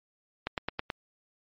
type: click train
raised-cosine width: 0.3 ms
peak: -13 dBFS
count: 5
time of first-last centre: 0.47-0.901 s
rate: 9.27 Hz
effects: low-pass 4000 Hz 12 dB/octave + MP3 32 kbps